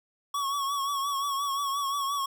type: tone with vibrato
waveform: square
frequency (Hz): 1116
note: C#6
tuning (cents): +11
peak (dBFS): -28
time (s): 0.34-2.26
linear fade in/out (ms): 5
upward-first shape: triangle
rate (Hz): 5.7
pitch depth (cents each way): 59
effects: none